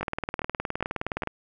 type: two click trains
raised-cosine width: 0.5 ms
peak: -16 / -13 dBFS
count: 4 / 25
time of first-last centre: 0.01-1.234 / 0.03-1.274 s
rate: 2.45 / 19.3 Hz
effects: none